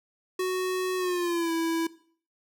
square tone with pitch glide, 370 to 329.6 Hz, F#4 to E4, 0 to 0 cents, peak -26 dBFS, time 0.39-1.87 s, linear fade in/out 5 ms, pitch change -200 cents, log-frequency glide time 0.97-1.52 s, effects noise-tail reverb RT60 0.5 s tail -18 dB re dry

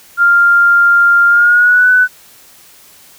sine tone with pitch glide, 1396.9 to 1497.2 Hz, F6 to F#6, 0 to +20 cents, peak -5 dBFS, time 0.17-2.08 s, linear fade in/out 50 ms, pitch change +120 cents, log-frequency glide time 1.28-1.9 s, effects white hiss -42 dBFS RMS until 3.18 s

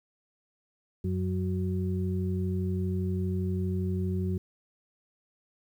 harmonic tone, 92.5 Hz, F#2, in tune, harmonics 1 / 2 / 4, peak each -29 / -31 / -36 dBFS, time 1.04-4.38 s, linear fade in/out 5 ms, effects 10-bit

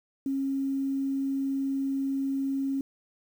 sine tone with quantisation, 272.1 Hz, C#4, 32 cents flat, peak -26 dBFS, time 0.26-2.81 s, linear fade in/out 2 ms, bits 9, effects none

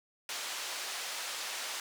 white band-pass noise, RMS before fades -39 dBFS, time 0.29-1.8 s, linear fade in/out 2 ms, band 590 to 6200 Hz, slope 12 dB/octave, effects none

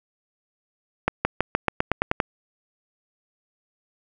accelerating click train, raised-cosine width 0.5 ms, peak -4 dBFS, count 10, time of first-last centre 1.08-2.202 s, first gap 170 ms, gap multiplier 0.92, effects none

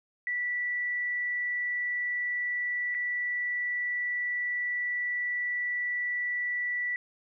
sine tone with dropouts, 1960 Hz, B6, 14 cents flat, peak -28 dBFS, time 0.27-6.96 s, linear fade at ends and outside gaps 1 ms, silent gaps 2.944-2.948 s, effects none

